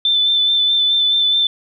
sine tone with vibrato, 3532 Hz, A7, 6 cents sharp, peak -12 dBFS, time 0.05-1.47 s, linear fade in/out 2 ms, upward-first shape sine, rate 4.7 Hz, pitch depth 21 cents each way, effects none

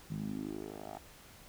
10% pulse tone with band-pass filter sweep, 51.8 Hz, G#1, 4 cents flat, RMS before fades -41 dBFS, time 0.1-0.98 s, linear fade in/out 10 ms, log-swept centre 160 to 750 Hz, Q 3.7, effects pink hiss -56 dBFS RMS until 1.48 s

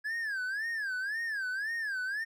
triangle tone with vibrato, 1665 Hz, G#6, 4 cents sharp, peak -30 dBFS, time 0.04-2.25 s, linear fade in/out 20 ms, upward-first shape sine, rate 1.9 Hz, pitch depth 190 cents each way, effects none

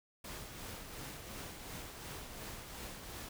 pink noise with tremolo, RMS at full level -45 dBFS, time 0.24-3.29 s, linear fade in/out 5 ms, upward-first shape triangle, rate 2.8 Hz, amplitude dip 45%, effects none

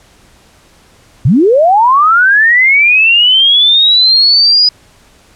sine linear sweep, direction up, 100.8 to 4978 Hz, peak -4 dBFS, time 1.25-4.69 s, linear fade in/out 5 ms, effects pink hiss -45 dBFS RMS until 5.35 s + low-pass 10000 Hz 12 dB/octave

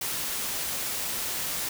white noise, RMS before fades -31 dBFS, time 0.01-1.69 s, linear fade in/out 5 ms, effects none

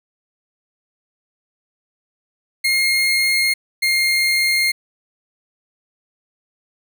30% pulse tone pair in turn, 2137 / 2125 Hz, C7 / C7, +36 / +26 cents, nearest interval unison, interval 10 cents, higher first, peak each -12 dBFS, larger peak neither, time 2.64-3.54 / 3.82-4.72 s, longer neither, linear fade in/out 10 ms, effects none

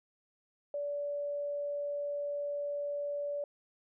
sine tone, 577 Hz, D5, 31 cents flat, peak -33 dBFS, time 0.74-3.44 s, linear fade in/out 2 ms, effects none

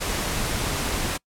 pink noise, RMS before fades -26 dBFS, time 0-1.18 s, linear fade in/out 20 ms, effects noise-tail reverb RT60 0.1 s tail -25 dB re dry + low-pass 12000 Hz 12 dB/octave

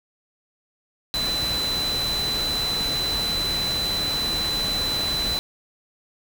sine tone in noise, 4010 Hz, B7, 26 cents sharp, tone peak -23 dBFS, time 1.14-5.39 s, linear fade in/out 0 ms, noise pink, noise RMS -30 dBFS, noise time 1.14-5.39 s, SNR +4 dB, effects none

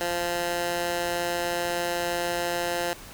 15% pulse tone with high-pass filter, 173.7 Hz, F3, 9 cents flat, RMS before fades -28 dBFS, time 0.01-2.93 s, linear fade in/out 0 ms, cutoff 510 Hz, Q 0.76, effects pink hiss -44 dBFS RMS until 3.13 s

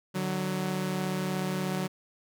sawtooth tone pair together, 149.52 / 186.2 Hz, D3 / F#3, +31 / +11 cents, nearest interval major third, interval 380 cents, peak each -30 / -26 dBFS, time 0.14-1.88 s, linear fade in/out 20 ms, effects none

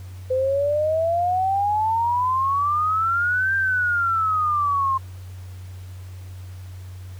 sine exponential two-way sweep, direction up then down, 508 to 1588 to 1055 Hz, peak -18 dBFS, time 0.3-4.98 s, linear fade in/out 10 ms, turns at 3.55 s, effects added 92 Hz sine -34 dBFS peak until 7.19 s + pink hiss -51 dBFS RMS until 7.19 s

